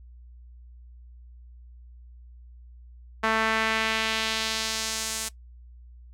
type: tone with band-pass filter sweep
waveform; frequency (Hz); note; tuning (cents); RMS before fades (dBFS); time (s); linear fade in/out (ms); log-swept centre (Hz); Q
sawtooth; 221.4; A3; +11; -27; 3.23-5.29; 10; 1400 to 8400; 1.2
effects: noise-tail reverb RT60 0.1 s tail -19 dB re dry + added 60 Hz sine -45 dBFS peak until 6.13 s